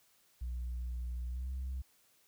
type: tone with pitch glide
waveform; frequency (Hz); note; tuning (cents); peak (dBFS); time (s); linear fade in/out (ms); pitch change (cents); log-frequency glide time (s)
sine; 60.7 to 65.06; B1 to C2; -29 to -9; -34; 0.41-1.82; 10; +120; 1.28-1.49
effects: tanh soft clip ceiling -34 dBFS + white hiss -69 dBFS RMS until 2.27 s